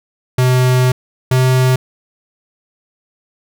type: tone pair in turn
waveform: square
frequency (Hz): 127.2 / 128.75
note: C3 / C3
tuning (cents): -48 / -28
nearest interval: unison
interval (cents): 20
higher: second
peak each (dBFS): -10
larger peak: neither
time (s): 0.38-0.92 / 1.31-1.76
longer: first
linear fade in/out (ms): 5
effects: none